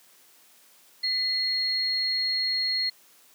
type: tone pair together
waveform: sine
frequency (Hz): 2021 / 4282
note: B6 / C8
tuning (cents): +39 / +39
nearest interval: octave + minor second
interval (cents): 1300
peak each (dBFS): -33 / -24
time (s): 1.03-2.9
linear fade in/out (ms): 10
effects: white hiss -57 dBFS RMS until 3.34 s + high-pass 200 Hz 12 dB/octave